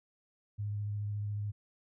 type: tone with vibrato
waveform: sine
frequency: 103.5 Hz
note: G#2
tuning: 5 cents flat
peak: -33 dBFS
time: 0.58-1.52 s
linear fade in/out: 20 ms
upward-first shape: sine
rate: 14 Hz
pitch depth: 15 cents each way
effects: none